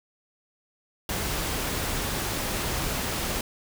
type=noise; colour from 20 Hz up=pink; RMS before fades=-29 dBFS; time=1.09-3.41 s; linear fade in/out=2 ms; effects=none